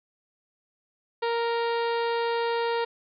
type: harmonic tone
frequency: 466.2 Hz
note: A#4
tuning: in tune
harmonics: 1 / 2 / 3 / 4 / 5 / 6 / 7 / 8 / 9 / 10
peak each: -26 / -29 / -37 / -38 / -43 / -42 / -46 / -43 / -45 / -48 dBFS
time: 1.22-2.85 s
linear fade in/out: 10 ms
effects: none